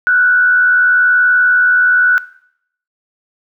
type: tone with frequency modulation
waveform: sine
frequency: 1480 Hz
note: F#6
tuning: in tune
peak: -8 dBFS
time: 0.07-2.18 s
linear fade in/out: 0 ms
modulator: 80.8 Hz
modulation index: 0.51
effects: noise-tail reverb RT60 0.7 s tail -19 dB re dry

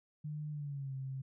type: tone with pitch glide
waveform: sine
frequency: 150.7 to 133.49 Hz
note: D3 to C3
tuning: +45 to +35 cents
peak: -38 dBFS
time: 0.24-1.22 s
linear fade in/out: 10 ms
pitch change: -210 cents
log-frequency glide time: 0.5-0.94 s
effects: none

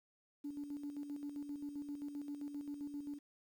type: tone with tremolo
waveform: sine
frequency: 288.4 Hz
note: D4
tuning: 31 cents flat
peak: -39 dBFS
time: 0.44-3.19 s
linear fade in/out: 10 ms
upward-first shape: square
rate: 7.6 Hz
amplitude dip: 55%
effects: tanh soft clip ceiling -36 dBFS + 11-bit

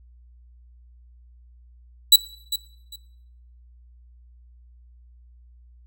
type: tone with echo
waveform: sawtooth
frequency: 3939 Hz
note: B7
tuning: 5 cents flat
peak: -5 dBFS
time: 2.12-2.16 s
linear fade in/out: 5 ms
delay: 400 ms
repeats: 2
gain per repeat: -14 dB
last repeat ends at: 2.96 s
effects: noise-tail reverb RT60 0.7 s tail -19 dB re dry + added 60 Hz sine -48 dBFS peak until 5.86 s

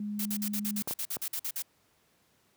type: tone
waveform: sine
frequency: 207.7 Hz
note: G#3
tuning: in tune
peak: -32 dBFS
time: 0-0.82 s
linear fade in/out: 2 ms
type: noise bursts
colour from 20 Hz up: blue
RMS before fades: -34 dBFS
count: 13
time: 0.19-1.623 s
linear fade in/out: 5 ms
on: 65 ms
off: 49 ms
type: clicks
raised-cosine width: 1 ms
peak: -24 dBFS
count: 3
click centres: 0.875 / 0.91 / 1.168 s
effects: pink hiss -68 dBFS RMS until 2.56 s + high-pass 100 Hz 12 dB/octave

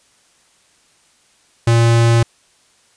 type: tone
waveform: square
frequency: 116.4 Hz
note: A#2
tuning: 2 cents flat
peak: -10 dBFS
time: 1.67-2.23 s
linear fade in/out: 5 ms
effects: white hiss -55 dBFS RMS until 2.96 s + resampled to 22050 Hz

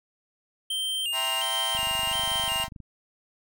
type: tone with vibrato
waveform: square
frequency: 2972 Hz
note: F#7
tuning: 7 cents sharp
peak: -27 dBFS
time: 0.7-2.64 s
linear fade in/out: 5 ms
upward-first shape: square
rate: 1.4 Hz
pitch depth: 92 cents each way
type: chord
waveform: sawtooth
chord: C dominant seventh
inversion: first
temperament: equal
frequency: 659.3 / 784 / 932.3 / 1046.5 Hz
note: E5 / G5 / Bb5 / C6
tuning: 0 / 0 / 0 / 0 cents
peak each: -33 / -32 / -31 / -31 dBFS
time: 1.12-2.69 s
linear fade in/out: 50 ms
type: click train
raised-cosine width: 5 ms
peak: -30 dBFS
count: 27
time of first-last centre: 1.75-2.803 s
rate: 24.7 Hz
effects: none

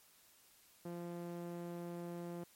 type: tone with band-pass filter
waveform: sawtooth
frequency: 172.8 Hz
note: F3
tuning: 18 cents flat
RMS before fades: -45 dBFS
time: 0.85-2.44 s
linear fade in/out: 5 ms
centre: 380 Hz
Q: 0.8
effects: white hiss -66 dBFS RMS until 2.55 s + MP3 64 kbps

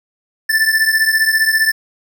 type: beating tone pair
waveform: square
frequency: 1760 / 1775 Hz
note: A6 / A6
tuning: 0 / +15 cents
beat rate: 15 Hz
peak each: -14 / -17 dBFS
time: 0.49-1.72 s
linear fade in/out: 10 ms
effects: none

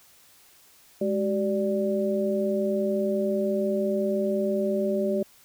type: tone cluster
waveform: sine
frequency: 207.8 / 382 / 587 Hz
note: G#3 / G4 / D5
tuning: +1 / -45 / -1 cents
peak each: -27 dBFS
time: 1.01-5.23 s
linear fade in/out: 5 ms
effects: white hiss -56 dBFS RMS until 5.44 s

